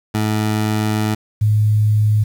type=tone pair in turn; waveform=20% pulse / sine; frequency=107.5 / 106.51 Hz; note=A2 / G#2; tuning=-40 / +44 cents; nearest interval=unison; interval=16 cents; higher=first; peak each=-11 dBFS; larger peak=neither; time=0.14-1.15 / 1.41-2.24 s; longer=first; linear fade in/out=10 ms; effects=7-bit